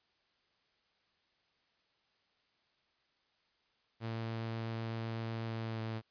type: tone with pitch glide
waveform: sawtooth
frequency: 113.5 to 111.68 Hz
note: A#2 to A2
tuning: -46 to +26 cents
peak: -33 dBFS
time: 4-6.02 s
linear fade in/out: 50 ms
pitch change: -28 cents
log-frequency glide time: 5.45-5.84 s
effects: white hiss -75 dBFS RMS until 6.1 s + resampled to 11025 Hz